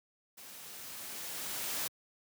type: noise with level ramp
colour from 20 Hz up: white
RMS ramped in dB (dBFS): -51 to -35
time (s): 0.37-1.88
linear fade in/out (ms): 10
effects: high-pass 100 Hz 12 dB/octave